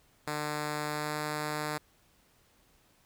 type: tone with pitch glide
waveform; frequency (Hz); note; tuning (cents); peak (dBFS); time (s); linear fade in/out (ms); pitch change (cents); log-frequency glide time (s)
5% pulse; 150 to 151.04; D3 to D3; +37 to +49; -21; 0.27-1.78; 5; +12; 0.87-1.2
effects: pink hiss -66 dBFS RMS until 3.05 s